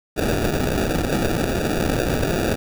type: noise with sample-and-hold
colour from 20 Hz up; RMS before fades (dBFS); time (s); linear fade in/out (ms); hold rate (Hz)
violet; -21; 0.16-2.56; 20; 1050
effects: none